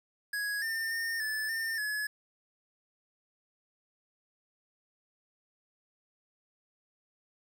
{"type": "tone with pitch steps", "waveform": "square", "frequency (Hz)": [1665, 1804, 1824, 1741, 1807, 1700], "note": ["G#6", "A6", "A#6", "A6", "A6", "G#6"], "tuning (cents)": [4, 43, -38, -19, 46, 40], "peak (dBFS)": -32, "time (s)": [0.33, 2.07], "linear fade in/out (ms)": 5, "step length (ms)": 290, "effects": ["10-bit"]}